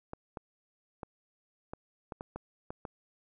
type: clicks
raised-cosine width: 1 ms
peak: -25 dBFS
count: 9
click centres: 0.134 / 0.372 / 1.032 / 1.735 / 2.122 / 2.209 / 2.36 / 2.705 / 2.852 s
effects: none

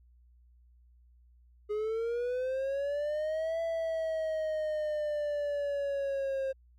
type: linear two-way sweep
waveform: triangle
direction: up then down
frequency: 415.3 to 664 to 532 Hz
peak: -28 dBFS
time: 1.69-6.53 s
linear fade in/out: 20 ms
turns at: 3.61 s
effects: added 60 Hz sine -58 dBFS peak until 6.78 s

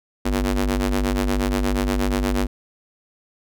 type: ring-modulated tone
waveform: sawtooth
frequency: 97.2 Hz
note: G2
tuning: 14 cents flat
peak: -12 dBFS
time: 0.25-2.47 s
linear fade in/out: 10 ms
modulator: 150 Hz
effects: none

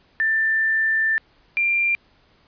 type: tone pair in turn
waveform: sine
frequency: 1778 / 2380 Hz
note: A6 / D7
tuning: +18 / +22 cents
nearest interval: perfect fourth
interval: 504 cents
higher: second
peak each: -17 dBFS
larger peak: neither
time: 0.2-1.18 / 1.57-1.95 s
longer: first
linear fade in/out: 0 ms
effects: pink hiss -58 dBFS RMS until 2.47 s + resampled to 11025 Hz

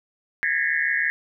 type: tone cluster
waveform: sine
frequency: 1652 / 1783 / 1849 / 2006 / 2166 Hz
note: G#6 / A6 / A#6 / B6 / C#7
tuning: -10 / +22 / -15 / +26 / -41 cents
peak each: -25 / -27 / -26 / -27 / -30 dBFS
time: 0.43-1.1 s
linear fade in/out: 0 ms
effects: none

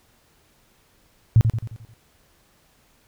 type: tone with echo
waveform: sine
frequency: 112.2 Hz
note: A2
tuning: 34 cents sharp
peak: -9 dBFS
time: 1.36-1.41 s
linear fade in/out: 0 ms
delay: 88 ms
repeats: 6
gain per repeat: -6 dB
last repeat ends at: 1.938 s
effects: pink hiss -60 dBFS RMS until 3.07 s

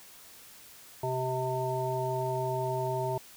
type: harmonic tone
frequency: 129 Hz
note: C3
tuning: 24 cents flat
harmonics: 1 / 3 / 5 / 7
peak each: -34 / -34 / -34 / -34 dBFS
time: 1.03-3.18 s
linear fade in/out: 5 ms
effects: white hiss -52 dBFS RMS until 3.36 s

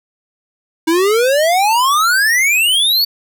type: exponential sweep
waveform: square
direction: up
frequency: 315.7 to 4565 Hz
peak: -11 dBFS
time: 0.87-3.05 s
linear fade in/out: 10 ms
effects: none

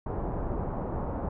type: low-pass noise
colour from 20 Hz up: pink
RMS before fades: -32 dBFS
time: 0.06-1.29 s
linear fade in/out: 5 ms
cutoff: 1000 Hz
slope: 24 dB/octave
effects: none

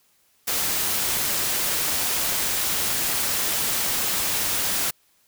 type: noise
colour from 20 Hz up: white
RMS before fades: -24 dBFS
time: 0.47-4.91 s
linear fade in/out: 10 ms
effects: white hiss -63 dBFS RMS until 5.27 s

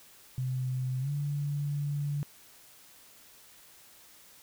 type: tone with pitch glide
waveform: sine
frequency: 128.7 to 144.46 Hz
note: C3 to D3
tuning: -28 to -28 cents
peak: -29 dBFS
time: 0.38-2.23 s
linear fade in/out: 0 ms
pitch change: +200 cents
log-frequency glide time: 1-1.1 s
effects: white hiss -56 dBFS RMS until 4.42 s

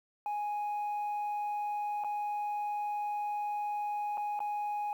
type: tone with dropouts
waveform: sine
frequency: 830.6 Hz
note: G#5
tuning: in tune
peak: -29 dBFS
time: 0.26-4.93 s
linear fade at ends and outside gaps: 1 ms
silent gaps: 2.038-2.045 / 4.173-4.178 / 4.392-4.403 s
effects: tanh soft clip ceiling -31 dBFS + 10-bit

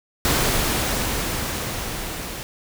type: noise with level ramp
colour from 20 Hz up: pink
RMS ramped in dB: -19 to -32 dBFS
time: 0.25-2.43 s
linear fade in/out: 0 ms
effects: none

